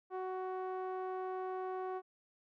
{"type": "tone with low-pass filter", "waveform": "sawtooth", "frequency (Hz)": 372.7, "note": "F#4", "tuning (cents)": 13, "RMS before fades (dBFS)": -40, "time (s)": [0.1, 2.02], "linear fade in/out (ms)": 50, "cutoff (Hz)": 1000, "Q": 1.7, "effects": []}